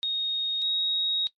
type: tone pair in turn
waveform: sine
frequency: 3729 / 3777 Hz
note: A#7 / A#7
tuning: 0 / +22 cents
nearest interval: unison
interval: 22 cents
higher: second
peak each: -24 dBFS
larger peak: neither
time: 0.03-0.62 / 0.62-1.27 s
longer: second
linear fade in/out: 0 ms
effects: noise-tail reverb RT60 0.1 s tail -17 dB re dry + MP3 48 kbps